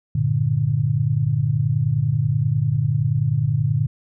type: chord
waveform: sine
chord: G minor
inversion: none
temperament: equal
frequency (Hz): 98 / 116.54 / 146.83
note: G2 / Bb2 / D3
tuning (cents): 0 / 0 / 0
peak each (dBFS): -26 / -20 / -20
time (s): 0.15-3.87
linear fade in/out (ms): 5
effects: none